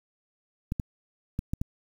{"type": "clicks", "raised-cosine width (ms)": 5, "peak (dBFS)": -16, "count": 5, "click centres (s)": [0.721, 0.798, 1.391, 1.535, 1.615], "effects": ["8-bit"]}